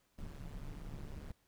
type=noise with amplitude modulation; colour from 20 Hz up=brown; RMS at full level=-42 dBFS; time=0.18-1.32 s; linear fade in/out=5 ms; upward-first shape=sine; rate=144 Hz; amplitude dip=80%; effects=pink hiss -75 dBFS RMS until 1.47 s